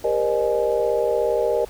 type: tone cluster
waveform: sine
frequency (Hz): 399.2 / 472.1 / 529 / 609 / 841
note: G4 / A#4 / C5 / D#5 / G#5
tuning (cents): +32 / +22 / +19 / -37 / +22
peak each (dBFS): -26 / -21 / -28 / -23 / -30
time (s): 0.04-1.65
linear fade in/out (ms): 5
effects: added 50 Hz sine -45 dBFS peak until 1.69 s + pink hiss -45 dBFS RMS until 1.69 s